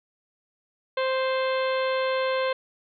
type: harmonic tone with a mistuned harmonic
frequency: 523.3 Hz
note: C5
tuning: in tune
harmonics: 1 / 2 / 3 / 4 / 5 / 6 / 7 / 8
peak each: -24 / -30 / -34 / -36 / -38 / -40 / -41 / -42 dBFS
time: 0.97-2.53 s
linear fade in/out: 5 ms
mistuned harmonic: 7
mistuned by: -63 cents
effects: none